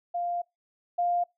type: tone pair in turn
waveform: sine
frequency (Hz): 698.5 / 701.2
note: F5 / F5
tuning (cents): 0 / +7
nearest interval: unison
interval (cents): 7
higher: second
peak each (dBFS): -27 / -23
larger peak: second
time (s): 0.14-0.42 / 0.98-1.24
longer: first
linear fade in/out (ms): 10
effects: noise-tail reverb RT60 0.2 s tail -25 dB re dry